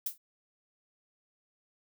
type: noise with exponential decay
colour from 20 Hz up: violet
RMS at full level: -28 dBFS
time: 0.06-0.18 s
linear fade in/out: 5 ms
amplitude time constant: 25 ms
effects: none